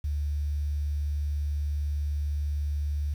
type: tone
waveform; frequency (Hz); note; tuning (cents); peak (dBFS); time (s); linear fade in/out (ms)
sine; 73.2; D2; -5; -26; 0.04-3.14; 5
effects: 9-bit